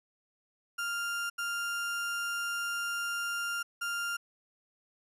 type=tone bursts at uneven times; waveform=35% pulse; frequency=1396.9 Hz; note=F6; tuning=in tune; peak=-30 dBFS; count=3; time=0.78-1.3 / 1.38-3.63 / 3.81-4.17 s; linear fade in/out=10 ms; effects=resampled to 32000 Hz